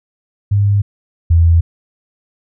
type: tone pair in turn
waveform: sine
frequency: 101.4 / 83.54 Hz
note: G#2 / E2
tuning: -41 / +24 cents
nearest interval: minor third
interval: 335 cents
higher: first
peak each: -9 / -6 dBFS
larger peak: second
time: 0.51-0.82 / 1.3-1.61 s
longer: neither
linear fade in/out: 10 ms
effects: none